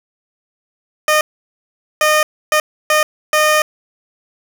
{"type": "tone bursts at uneven times", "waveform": "15% pulse", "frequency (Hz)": 612, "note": "D#5", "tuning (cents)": -29, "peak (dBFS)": -4, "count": 5, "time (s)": [[1.08, 1.21], [2.01, 2.23], [2.52, 2.6], [2.9, 3.03], [3.33, 3.62]], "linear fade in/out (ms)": 2, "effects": []}